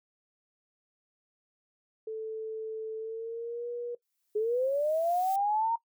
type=tone with pitch glide; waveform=sine; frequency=440 to 479.8 Hz; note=A4 to A#4; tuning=0 to +50 cents; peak=-33 dBFS; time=2.07-3.95 s; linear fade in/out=5 ms; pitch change=+150 cents; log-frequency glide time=2.98-3.68 s
type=noise with exponential growth; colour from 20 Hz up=blue; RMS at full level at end=-44 dBFS; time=4.02-5.36 s; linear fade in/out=2 ms; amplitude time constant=290 ms
type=linear sweep; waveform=sine; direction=up; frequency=415.3 to 932 Hz; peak=-25 dBFS; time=4.35-5.76 s; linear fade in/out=10 ms
effects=noise-tail reverb RT60 0.1 s tail -19 dB re dry